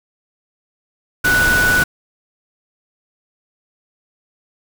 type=tone in noise; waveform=sine; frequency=1480 Hz; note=F#6; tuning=in tune; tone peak=-12 dBFS; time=1.24-1.84 s; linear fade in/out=10 ms; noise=pink; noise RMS=-20 dBFS; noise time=1.24-1.84 s; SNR=+5 dB; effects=none